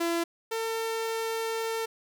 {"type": "tone pair in turn", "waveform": "sawtooth", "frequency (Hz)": [337.8, 450.9], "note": ["E4", "A4"], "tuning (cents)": [42, 42], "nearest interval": "perfect fourth", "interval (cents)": 500, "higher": "second", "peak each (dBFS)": [-22, -25], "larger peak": "first", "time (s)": [[0, 0.24], [0.51, 1.86]], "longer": "second", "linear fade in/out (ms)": 10, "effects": []}